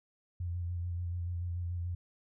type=tone with vibrato; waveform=sine; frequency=87.31 Hz; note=F2; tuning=in tune; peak=-33 dBFS; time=0.4-1.95 s; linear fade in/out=5 ms; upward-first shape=square; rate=6.9 Hz; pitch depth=25 cents each way; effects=none